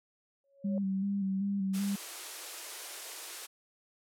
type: tone with exponential growth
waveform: sine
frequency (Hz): 554.4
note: C#5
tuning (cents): 0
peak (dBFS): -35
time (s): 0.44-0.78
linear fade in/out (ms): 1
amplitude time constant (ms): 73
type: tone with vibrato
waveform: sine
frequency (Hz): 196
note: G3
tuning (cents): 0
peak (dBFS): -29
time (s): 0.64-1.96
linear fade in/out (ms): 10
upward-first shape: square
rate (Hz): 2.6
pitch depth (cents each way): 32
type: high-pass noise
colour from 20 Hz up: white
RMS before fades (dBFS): -42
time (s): 1.73-3.47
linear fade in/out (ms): 20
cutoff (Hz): 320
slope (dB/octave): 96
effects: low-pass 12000 Hz 12 dB/octave